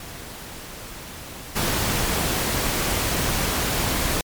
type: noise with level steps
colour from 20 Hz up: pink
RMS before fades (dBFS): -37 / -23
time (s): 0-4.21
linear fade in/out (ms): 2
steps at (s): 1.55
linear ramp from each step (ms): 20
effects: MP3 96 kbps